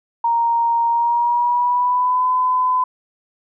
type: tone with pitch glide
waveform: sine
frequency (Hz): 932.3 to 1010.8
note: A#5 to B5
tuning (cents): 0 to +40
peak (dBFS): -14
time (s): 0.24-2.84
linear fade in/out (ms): 5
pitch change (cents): +140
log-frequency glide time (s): 0.89-2.27
effects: none